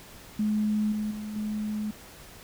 sine tone with level steps, 212.3 Hz, G#3, 38 cents sharp, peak -23 / -27 / -33 / -28 dBFS, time 0.39-1.91 s, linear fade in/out 5 ms, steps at 0.92 / 1.11 / 1.36 s, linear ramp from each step 2 ms, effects pink hiss -48 dBFS RMS until 2.43 s

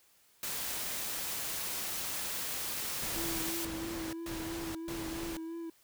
white noise, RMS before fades -37 dBFS, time 0.43-3.65 s, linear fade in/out 2 ms
pink noise bursts, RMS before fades -42 dBFS, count 4, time 3.02-5.37 s, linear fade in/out 2 ms, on 490 ms, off 130 ms
triangle tone with vibrato, 329.6 Hz, E4, in tune, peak -36 dBFS, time 3.16-5.7 s, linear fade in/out 5 ms, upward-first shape sine, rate 3 Hz, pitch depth 31 cents each way
effects white hiss -66 dBFS RMS until 5.83 s

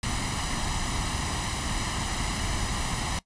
pink noise with comb filter, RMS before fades -29 dBFS, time 0.03-3.19 s, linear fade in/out 2 ms, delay 1 ms, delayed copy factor +0.6, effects noise-tail reverb RT60 0.1 s tail -19 dB re dry + resampled to 22050 Hz

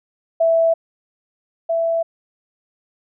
sine tone pair in turn, 659.3 / 663.5 Hz, E5 / E5, 0 / +11 cents, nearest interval unison, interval 11 cents, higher second, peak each -12 / -16 dBFS, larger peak first, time 0.4-0.74 / 1.69-2.03 s, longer neither, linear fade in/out 10 ms, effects none

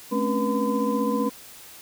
sine tone cluster, 217.3 / 264.9 / 280.3 / 484.6 / 1016 Hz, A3 / C4 / C#4 / B4 / B5, -21 / +22 / +19 / -33 / +49 cents, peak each -26 / -28 / -29 / -27 / -29 dBFS, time 0.11-1.3 s, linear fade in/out 20 ms, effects white hiss -45 dBFS RMS until 1.81 s

